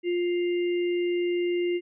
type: tone with sample-and-hold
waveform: sine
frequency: 351.2 Hz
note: F4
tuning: 10 cents sharp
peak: -23 dBFS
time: 0.03-1.81 s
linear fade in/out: 50 ms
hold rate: 2450 Hz
effects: resampled to 8000 Hz